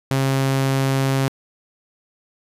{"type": "tone", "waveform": "sawtooth", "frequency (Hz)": 134.8, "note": "C#3", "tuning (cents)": -48, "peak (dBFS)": -13, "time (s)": [0.11, 1.28], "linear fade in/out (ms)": 0, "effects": ["resampled to 32000 Hz"]}